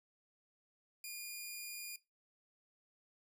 10% pulse tone, 2427 Hz, D#7, 44 cents flat, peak -35 dBFS, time 1.04-1.96 s, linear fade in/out 2 ms, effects noise-tail reverb RT60 0.2 s tail -17 dB re dry

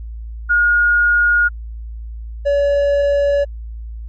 sine / triangle tone pair in turn, 1433 / 568.7 Hz, F6 / C#5, +44 / +44 cents, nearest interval octave + major third, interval 1600 cents, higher first, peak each -10 dBFS, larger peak neither, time 0.49-1.49 / 2.45-3.45 s, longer neither, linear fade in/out 20 ms, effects added 56 Hz sine -26 dBFS peak until 4.08 s + MP3 32 kbps

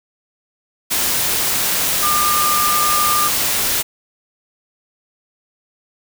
sine tone in noise, 1202 Hz, D6, 40 cents sharp, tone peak -16 dBFS, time 2.02-3.29 s, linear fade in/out 20 ms, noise white, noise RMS -18 dBFS, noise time 0.9-3.83 s, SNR -1 dB, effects none

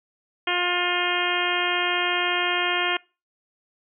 harmonic tone, 354.7 Hz, F4, 27 cents sharp, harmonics 1 / 2 / 3 / 4 / 5 / 6 / 7 / 8 / 9, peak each -30 / -30 / -30 / -30 / -30 / -30 / -30 / -30 / -30 dBFS, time 0.47-2.97 s, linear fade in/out 5 ms, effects noise-tail reverb RT60 0.3 s tail -24 dB re dry

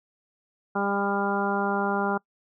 harmonic tone, 199.9 Hz, G3, 34 cents sharp, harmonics 1 / 2 / 3 / 4 / 5 / 6 / 7, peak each -29 / -30 / -34 / -29 / -33 / -35 / -31 dBFS, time 0.75-2.18 s, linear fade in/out 10 ms, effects noise-tail reverb RT60 0.1 s tail -25 dB re dry

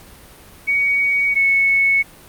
sine tone pair in turn, 2246 / 2206 Hz, C#7 / C#7, +22 / -9 cents, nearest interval unison, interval 31 cents, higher first, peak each -14 / -12 dBFS, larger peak second, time 0.67-1.35 / 1.35-2.03 s, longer neither, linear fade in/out 20 ms, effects pink hiss -43 dBFS RMS until 2.28 s + Opus 48 kbps

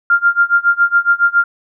sine tone with tremolo, 1396.9 Hz, F6, in tune, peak -6 dBFS, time 0.1-1.44 s, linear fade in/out 2 ms, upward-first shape sine, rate 7.2 Hz, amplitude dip 95%, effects none

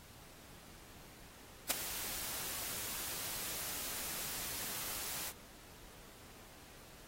white noise with ADSR envelope, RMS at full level -29 dBFS, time 1.69-5.33 s, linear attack 17 ms, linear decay 11 ms, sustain -13 dB, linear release 51 ms, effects pink hiss -57 dBFS RMS until 7.07 s + AAC 48 kbps

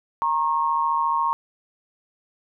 sine tone pair together, 932 / 1086.2 Hz, A#5 / C#6, -1 / -36 cents, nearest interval minor third, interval 265 cents, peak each -22 dBFS, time 0.22-1.33 s, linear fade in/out 0 ms, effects none

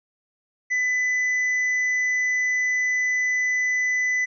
triangle tone with tanh clipping, 2000 Hz, B6, 21 cents sharp, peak -21 dBFS, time 0.7-4.26 s, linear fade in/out 20 ms, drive 9 dB, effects resampled to 16000 Hz

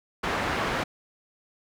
white low-pass noise, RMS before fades -28 dBFS, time 0.23-0.84 s, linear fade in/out 10 ms, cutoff 1600 Hz, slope 12 dB/octave, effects none

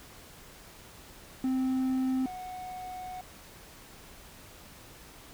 triangle tone pair in turn, 260.3 / 736.2 Hz, C4 / F#5, -9 / -9 cents, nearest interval octave + tritone, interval 1800 cents, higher second, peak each -24 / -36 dBFS, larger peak first, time 1.44-2.26 / 2.26-3.21 s, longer second, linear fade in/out 2 ms, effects pink hiss -51 dBFS RMS until 5.33 s

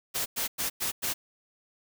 white noise bursts, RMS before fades -30 dBFS, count 5, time 0.14-1.14 s, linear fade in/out 20 ms, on 120 ms, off 100 ms, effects none

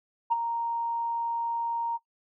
sine tone with ADSR envelope, 931 Hz, A#5, 2 cents flat, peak -18 dBFS, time 0.3-1.98 s, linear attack 22 ms, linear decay 21 ms, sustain -9 dB, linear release 26 ms, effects noise-tail reverb RT60 0.1 s tail -18 dB re dry + tanh soft clip ceiling -14 dBFS

